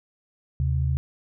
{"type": "tone pair together", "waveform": "sine", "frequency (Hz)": [77.78, 131.99], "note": ["D#2", "C3"], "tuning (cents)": [0, 16], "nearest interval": "major sixth", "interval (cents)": 916, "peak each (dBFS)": [-23, -24], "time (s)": [0.6, 0.97], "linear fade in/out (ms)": 0, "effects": []}